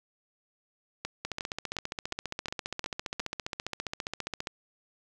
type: two click trains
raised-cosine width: 0.2 ms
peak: -16 / -16 dBFS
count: 49 / 7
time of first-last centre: 1.25-4.471 / 1.05-3.201 s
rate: 14.9 / 2.79 Hz
effects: none